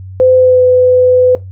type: tone with pitch glide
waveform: sine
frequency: 512 to 503.5 Hz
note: C5 to B4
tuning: -38 to +33 cents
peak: -4 dBFS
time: 0.2-1.35 s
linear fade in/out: 0 ms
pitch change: -29 cents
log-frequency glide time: 0.36-0.63 s
effects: noise-tail reverb RT60 0.2 s tail -18 dB re dry + added 94 Hz sine -25 dBFS peak until 1.51 s